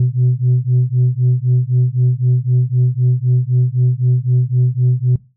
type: beating tone pair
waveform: sine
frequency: 123.47 / 127.37 Hz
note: B2 / C3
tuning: 0 / -46 cents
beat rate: 3.9 Hz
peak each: -13 dBFS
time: 0-5.16 s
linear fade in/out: 5 ms
effects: noise-tail reverb RT60 0.3 s tail -20 dB re dry + tanh soft clip ceiling -7 dBFS